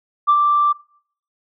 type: tone with ADSR envelope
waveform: sine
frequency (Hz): 1174.7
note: D6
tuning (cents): 0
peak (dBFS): -8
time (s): 0.27-0.73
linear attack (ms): 24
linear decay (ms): 61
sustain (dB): -4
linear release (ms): 14
effects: noise-tail reverb RT60 0.6 s tail -23 dB re dry + tanh soft clip ceiling -6 dBFS